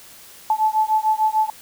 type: beating tone pair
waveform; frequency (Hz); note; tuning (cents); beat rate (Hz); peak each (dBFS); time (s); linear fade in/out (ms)
sine; 865 / 871.7; A5 / A5; -30 / -16; 6.7; -19; 0.5-1.5; 2
effects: white hiss -44 dBFS RMS until 1.61 s